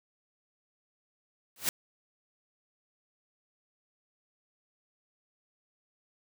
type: noise with exponential growth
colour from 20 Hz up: white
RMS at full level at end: -24 dBFS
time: 1.56-1.69 s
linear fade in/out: 2 ms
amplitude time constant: 28 ms
effects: none